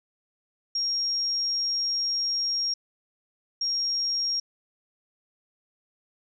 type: tone bursts at uneven times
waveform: sine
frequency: 5580 Hz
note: F8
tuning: 2 cents flat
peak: -24 dBFS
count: 2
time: 0.75-2.74 / 3.61-4.4 s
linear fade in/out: 5 ms
effects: none